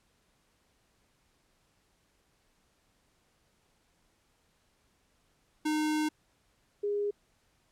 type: tone pair in turn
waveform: square / sine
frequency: 306.6 / 410 Hz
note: D#4 / G#4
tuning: -25 / -22 cents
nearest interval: perfect fourth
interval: 503 cents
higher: second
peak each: -28 dBFS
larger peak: neither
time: 5.65-6.09 / 6.83-7.11 s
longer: first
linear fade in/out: 10 ms
effects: pink hiss -71 dBFS RMS until 7.71 s + low-pass 11000 Hz 12 dB/octave